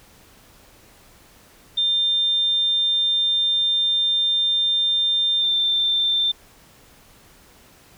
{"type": "tone with pitch glide", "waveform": "sine", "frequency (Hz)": [3600, 3575], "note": ["A7", "A7"], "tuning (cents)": [39, 27], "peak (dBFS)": -17, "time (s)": [1.77, 6.32], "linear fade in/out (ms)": 10, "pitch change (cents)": -12, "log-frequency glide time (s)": [5.39, 5.55], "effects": ["pink hiss -51 dBFS RMS until 7.97 s"]}